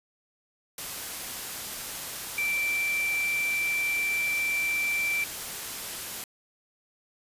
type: tone in noise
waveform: sine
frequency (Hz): 2342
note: D7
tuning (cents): -5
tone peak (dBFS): -25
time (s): 2.38-5.24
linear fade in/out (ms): 2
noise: white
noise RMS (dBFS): -36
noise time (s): 0.78-6.24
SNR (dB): +8
effects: resampled to 32000 Hz